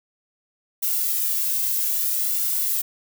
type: noise with flanger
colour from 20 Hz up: violet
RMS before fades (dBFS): -23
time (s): 0.82-2.82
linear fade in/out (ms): 10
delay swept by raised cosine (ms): 1.4 to 1.91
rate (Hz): 0.61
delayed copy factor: +0.5
effects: none